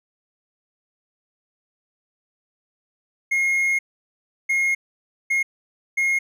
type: tone bursts at uneven times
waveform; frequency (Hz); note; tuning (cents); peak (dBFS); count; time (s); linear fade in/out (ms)
triangle; 2149; C7; +46; -16; 4; 3.31-3.79 / 4.49-4.75 / 5.3-5.43 / 5.97-6.19; 10
effects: none